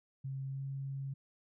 sine tone with pitch glide, 134.9 to 136.55 Hz, C#3 to C#3, -47 to -26 cents, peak -37 dBFS, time 0.24-1.14 s, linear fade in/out 10 ms, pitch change +21 cents, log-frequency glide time 0.47-0.63 s, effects none

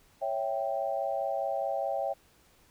sine chord, C# diminished, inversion none, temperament equal, 554.4 / 659.3 / 784 Hz, C#5 / E5 / G5, 0 / 0 / 0 cents, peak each -33 dBFS, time 0.21-2.14 s, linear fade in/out 20 ms, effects pink hiss -63 dBFS RMS until 2.7 s

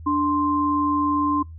sine tone pair together, 293.7 / 1046.6 Hz, D4 / C6, 0 / 0 cents, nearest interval octave + minor seventh, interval 2200 cents, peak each -21 dBFS, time 0.06-1.43 s, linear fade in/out 10 ms, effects noise-tail reverb RT60 0.2 s tail -26 dB re dry + added 81 Hz sine -36 dBFS peak until 1.58 s

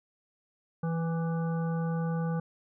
harmonic tone with a mistuned harmonic, 165 Hz, E3, 2 cents sharp, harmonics 1 / 3 / 5 / 7 / 9, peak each -28 / -38 / -42 / -45 / -47 dBFS, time 0.83-2.4 s, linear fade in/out 5 ms, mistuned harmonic 7, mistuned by +29 cents, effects none

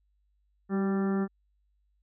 harmonic tone with a mistuned harmonic, 196 Hz, G3, in tune, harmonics 1 / 2 / 3 / 4 / 5 / 6 / 7 / 8 / 9, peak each -26 / -32 / -45 / -42 / -51 / -44 / -44 / -53 / -47 dBFS, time 0.69-1.28 s, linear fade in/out 50 ms, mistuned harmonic 2, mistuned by -31 cents, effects added 50 Hz sine -68 dBFS peak until 2.02 s

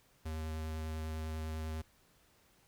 square tone with vibrato, 78.9 Hz, D#2, 25 cents sharp, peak -38 dBFS, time 0.25-1.82 s, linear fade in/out 10 ms, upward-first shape sine, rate 10 Hz, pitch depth 10 cents each way, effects pink hiss -68 dBFS RMS until 2.67 s

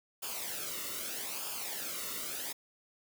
white noise with flanger, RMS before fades -39 dBFS, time 0.22-2.53 s, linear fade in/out 10 ms, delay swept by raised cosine 0.5 to 1.25 ms, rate 0.8 Hz, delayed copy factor -0.7, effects none

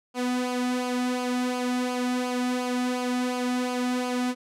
sawtooth tone with flanger, 249.1 Hz, B3, 15 cents sharp, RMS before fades -27 dBFS, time 0.14-4.35 s, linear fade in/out 50 ms, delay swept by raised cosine 0.52 to 1.92 ms, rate 2.8 Hz, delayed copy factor -0.6, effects low-pass 10000 Hz 12 dB/octave

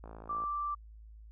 click train, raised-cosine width 1 ms, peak -34 dBFS, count 23, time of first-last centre 0.04-0.439 s, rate 55.2 Hz
sine tone, 1173 Hz, D6, 2 cents flat, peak -32 dBFS, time 0.29-0.75 s, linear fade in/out 10 ms
effects added 54 Hz sine -49 dBFS peak until 1.31 s

